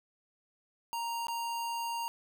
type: tone with dropouts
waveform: square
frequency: 932.3 Hz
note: A#5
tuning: in tune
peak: -34 dBFS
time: 0.93-2.08 s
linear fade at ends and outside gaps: 0 ms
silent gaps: 1.269-1.283 s
effects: none